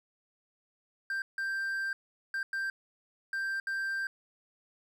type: tone bursts at uneven times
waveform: triangle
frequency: 1576 Hz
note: G6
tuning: 9 cents sharp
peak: -29 dBFS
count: 6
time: 1.1-1.22 / 1.38-1.93 / 2.34-2.43 / 2.53-2.7 / 3.33-3.6 / 3.67-4.07 s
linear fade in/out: 2 ms
effects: none